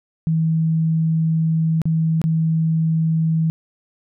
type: tone with dropouts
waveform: sine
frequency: 161.2 Hz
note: E3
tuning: 38 cents flat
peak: -15 dBFS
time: 0.27-3.5 s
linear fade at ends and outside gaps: 0 ms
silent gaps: 1.817-1.855 / 2.216-2.24 s
effects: none